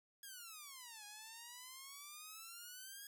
5% pulse exponential two-way sweep, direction down then up, 1661.2 to 822 to 1661.2 Hz, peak -40 dBFS, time 0.23-3.07 s, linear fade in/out 2 ms, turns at 1.05 s, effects none

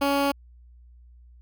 15% pulse tone with notch filter, 280.3 Hz, C#4, 19 cents sharp, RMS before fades -23 dBFS, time 0.01-0.32 s, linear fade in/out 10 ms, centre 7300 Hz, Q 1.4, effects added 60 Hz sine -48 dBFS peak until 1.41 s

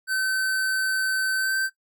square tone with pitch glide, 1533 to 1552.6 Hz, G6 to G6, -39 to -17 cents, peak -23 dBFS, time 0.07-1.7 s, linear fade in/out 50 ms, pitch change +22 cents, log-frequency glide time 1.37-1.57 s, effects noise-tail reverb RT60 0.1 s tail -17 dB re dry

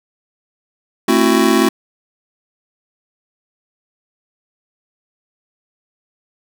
square chord, F# half-diminished seventh, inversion first, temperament just, 222 / 266.4 / 333 / 370 Hz, A3 / C4 / E4 / F#4, +16 / +31 / +18 / 0 cents, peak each -17 dBFS, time 1.08-1.69 s, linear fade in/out 5 ms, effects none

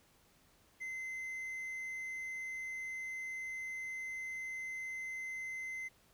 triangle tone, 2061 Hz, C7, 27 cents flat, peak -38 dBFS, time 0.8-5.89 s, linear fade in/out 20 ms, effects pink hiss -68 dBFS RMS until 6.13 s

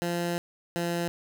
15% pulse tone pair in turn, 172.8 / 171.71 Hz, F3 / F3, -18 / -29 cents, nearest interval unison, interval 11 cents, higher first, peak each -21 dBFS, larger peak neither, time 0.02-0.38 / 0.76-1.08 s, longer first, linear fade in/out 0 ms, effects none

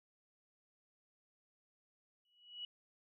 sine tone with exponential growth, 2930 Hz, F#7, 18 cents flat, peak -40 dBFS, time 2.25-2.65 s, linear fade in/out 2 ms, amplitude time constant 86 ms, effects none

